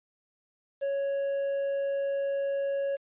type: tone with quantisation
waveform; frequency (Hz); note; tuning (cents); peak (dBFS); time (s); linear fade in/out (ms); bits
triangle; 555; C#5; +2; -25; 0.81-2.97; 20; 9
effects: resampled to 8000 Hz